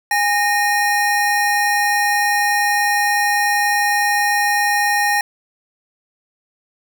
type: tone pair together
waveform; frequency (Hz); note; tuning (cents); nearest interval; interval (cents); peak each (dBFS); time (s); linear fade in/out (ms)
square; 821 / 1848.3; G#5 / A#6; -20 / -15; octave + major second; 1405; -18; 0.11-5.21; 2
effects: none